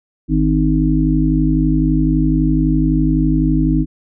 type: harmonic tone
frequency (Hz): 51.91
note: G#1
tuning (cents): 0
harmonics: 1 / 3 / 5 / 6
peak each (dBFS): -17 / -17 / -17 / -17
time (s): 0.28-3.86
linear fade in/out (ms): 50
effects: none